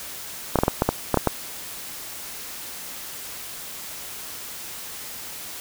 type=clicks; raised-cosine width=1 ms; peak=-3 dBFS; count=9; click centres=0.557 / 0.588 / 0.635 / 0.681 / 0.821 / 0.89 / 1.143 / 1.173 / 1.273 s; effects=white hiss -36 dBFS RMS until 5.6 s